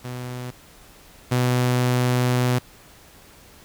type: tone pair in turn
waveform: sawtooth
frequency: 124.6 / 124.6 Hz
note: B2 / B2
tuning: +16 / +16 cents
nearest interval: unison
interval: 0 cents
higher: neither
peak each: -26 / -14 dBFS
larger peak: second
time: 0.04-0.51 / 1.31-2.59 s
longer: second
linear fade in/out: 10 ms
effects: pink hiss -49 dBFS RMS until 3.64 s